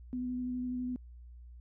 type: tone with vibrato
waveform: sine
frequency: 250 Hz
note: B3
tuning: 21 cents sharp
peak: -33 dBFS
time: 0.13-0.96 s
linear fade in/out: 0 ms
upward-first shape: square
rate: 12 Hz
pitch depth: 10 cents each way
effects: added 60 Hz sine -48 dBFS peak until 1.6 s